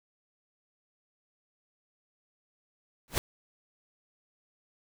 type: noise with exponential growth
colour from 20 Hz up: pink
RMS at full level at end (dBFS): -24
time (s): 3.08-3.18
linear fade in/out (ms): 0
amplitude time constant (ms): 20
effects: none